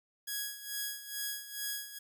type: tone with tremolo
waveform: 5% pulse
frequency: 1661.2 Hz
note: G#6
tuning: in tune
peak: -23 dBFS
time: 0.27-1.99 s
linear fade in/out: 10 ms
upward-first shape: sine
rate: 2.3 Hz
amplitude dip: 75%
effects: none